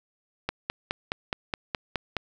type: click train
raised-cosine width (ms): 0.3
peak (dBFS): -11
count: 9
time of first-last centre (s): 0.49-2.167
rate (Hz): 4.77
effects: none